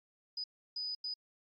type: tone bursts at uneven times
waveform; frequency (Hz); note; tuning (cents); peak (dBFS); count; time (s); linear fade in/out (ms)
sine; 4978; D#8; 0; -36; 3; 0.37-0.44 / 0.76-0.95 / 1.04-1.14; 5
effects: AAC 48 kbps